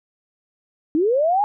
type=linear sweep; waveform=sine; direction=up; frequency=293 to 850 Hz; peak=-15 dBFS; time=0.95-1.44 s; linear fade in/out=0 ms; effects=none